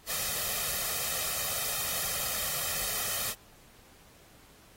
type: noise with comb filter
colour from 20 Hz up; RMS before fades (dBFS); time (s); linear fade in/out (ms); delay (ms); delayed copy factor
white; -32; 0.06-3.35; 50; 1.6; +0.7
effects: pink hiss -58 dBFS RMS until 4.76 s + AAC 48 kbps